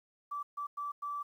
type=tone bursts at uneven times; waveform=sine; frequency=1160 Hz; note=D6; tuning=22 cents flat; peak=-35 dBFS; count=4; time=0.31-0.43 / 0.57-0.67 / 0.77-0.92 / 1.02-1.23 s; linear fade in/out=10 ms; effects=11-bit